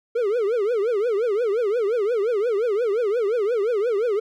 triangle tone with vibrato, 440.9 Hz, A4, 4 cents sharp, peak -17 dBFS, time 0.15-4.2 s, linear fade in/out 10 ms, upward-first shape triangle, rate 5.7 Hz, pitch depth 250 cents each way, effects none

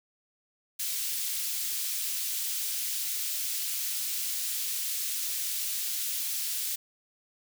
white high-pass noise, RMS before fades -32 dBFS, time 0.79-6.76 s, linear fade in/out 10 ms, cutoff 3100 Hz, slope 12 dB/octave, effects none

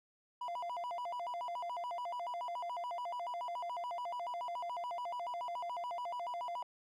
triangle tone with vibrato, 824 Hz, G#5, 14 cents flat, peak -36 dBFS, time 0.41-6.63 s, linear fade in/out 5 ms, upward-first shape square, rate 7 Hz, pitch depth 300 cents each way, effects none

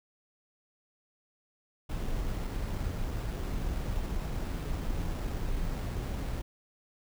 brown noise with sample-and-hold, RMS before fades -33 dBFS, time 1.89-6.42 s, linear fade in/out 10 ms, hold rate 6300 Hz, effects none

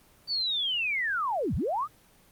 sine linear two-way sweep, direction down then up, 4630 to 51.91 to 1307 Hz, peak -26 dBFS, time 0.27-1.88 s, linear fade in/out 50 ms, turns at 1.55 s, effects pink hiss -59 dBFS RMS until 2.31 s + Opus 24 kbps

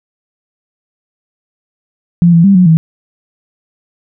sine tone with pitch steps, 172.3 / 167.6 / 197.5 / 181.7 / 161.4 Hz, F3 / E3 / G3 / F#3 / E3, -23 / +29 / +13 / -31 / -36 cents, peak -3 dBFS, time 2.22-2.77 s, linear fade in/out 0 ms, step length 110 ms, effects none

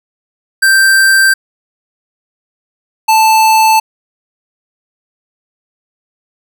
square tone pair in turn, 1568 / 880 Hz, G6 / A5, 0 / 0 cents, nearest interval minor seventh, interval 1000 cents, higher first, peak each -6 dBFS, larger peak neither, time 0.62-1.34 / 3.08-3.8 s, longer neither, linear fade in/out 10 ms, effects none

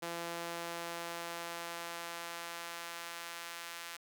sawtooth tone with high-pass filter sweep, 169.9 Hz, F3, 47 cents flat, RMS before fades -43 dBFS, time 0.02-3.97 s, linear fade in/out 10 ms, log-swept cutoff 440 to 1500 Hz, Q 0.73, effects none

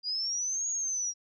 sine linear two-way sweep, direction up then down, 4792 to 6710 to 5670 Hz, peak -29 dBFS, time 0.03-1.14 s, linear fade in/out 50 ms, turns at 0.69 s, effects none

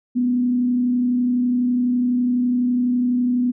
sine tone with frequency modulation, 246.8 Hz, B3, 1 cent flat, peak -16 dBFS, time 0.15-3.52 s, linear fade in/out 20 ms, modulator 32 Hz, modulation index 0.27, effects none

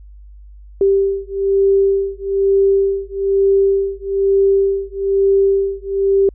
sine beating tone pair, 392 / 393.1 Hz, G4 / G4, 0 / +5 cents, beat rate 1.1 Hz, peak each -15 dBFS, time 0.81-6.29 s, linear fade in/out 2 ms, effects added 50 Hz sine -36 dBFS peak until 6.34 s

